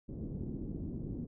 white low-pass noise, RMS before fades -40 dBFS, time 0.08-1.27 s, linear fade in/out 20 ms, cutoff 300 Hz, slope 24 dB/octave, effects none

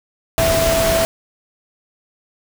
sine tone in noise, 659.3 Hz, E5, in tune, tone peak -15 dBFS, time 0.38-1.05 s, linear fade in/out 0 ms, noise pink, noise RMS -19 dBFS, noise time 0.38-1.05 s, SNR +1 dB, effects none

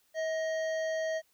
harmonic tone with a mistuned harmonic, 640 Hz, D#5, 49 cents sharp, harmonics 1 / 3 / 5 / 7 / 9 / 10, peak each -30 / -39 / -50 / -53 / -53 / -53 dBFS, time 0.14-1.22 s, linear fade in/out 50 ms, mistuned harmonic 3, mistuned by -40 cents, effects white hiss -70 dBFS RMS until 1.33 s

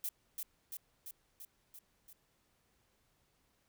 violet noise with echo, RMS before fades -38 dBFS, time 0.04-0.09 s, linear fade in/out 2 ms, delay 340 ms, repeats 6, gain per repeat -3 dB, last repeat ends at 2.13 s, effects pink hiss -75 dBFS RMS until 3.68 s

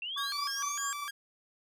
sine linear sweep, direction up, 2661 to 7580 Hz, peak -35 dBFS, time 0.02-0.93 s, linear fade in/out 2 ms
sine tone with tremolo, 1133 Hz, C#6, 37 cents sharp, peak -34 dBFS, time 0.16-1.05 s, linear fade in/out 5 ms, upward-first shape sine, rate 4.6 Hz, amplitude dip 95%
sawtooth tone with vibrato, 1373 Hz, F6, 30 cents flat, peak -33 dBFS, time 0.17-1.11 s, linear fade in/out 10 ms, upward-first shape square, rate 3.3 Hz, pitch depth 290 cents each way
effects none

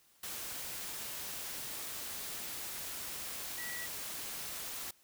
sine tone in noise, 1941 Hz, B6, 31 cents flat, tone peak -42 dBFS, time 3.58-3.86 s, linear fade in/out 5 ms, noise white, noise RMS -42 dBFS, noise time 0.23-4.91 s, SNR -3 dB, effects white hiss -67 dBFS RMS until 5.03 s

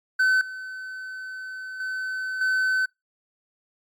triangle tone with level steps, 1521 Hz, F#6, 47 cents sharp, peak -15 / -31 / -25 / -18 dBFS, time 0.19-2.86 s, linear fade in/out 10 ms, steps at 0.41 / 1.8 / 2.41 s, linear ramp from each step 2 ms, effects noise-tail reverb RT60 0.2 s tail -25 dB re dry + MP3 96 kbps

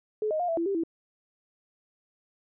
sine tone with pitch steps, 428 / 622 / 709 / 662 / 336.1 / 394.8 / 330.1 Hz, A4 / D#5 / F5 / E5 / E4 / G4 / E4, -48 / -1 / +26 / +7 / +34 / +12 / +2 cents, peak -25 dBFS, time 0.22-0.836 s, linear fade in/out 2 ms, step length 88 ms, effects none

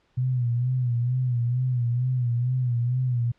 sine tone with vibrato, 123.47 Hz, B2, in tune, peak -21 dBFS, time 0.17-3.32 s, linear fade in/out 10 ms, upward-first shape sine, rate 2.2 Hz, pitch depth 73 cents each way, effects pink hiss -66 dBFS RMS until 3.38 s + low-pass 4000 Hz 12 dB/octave

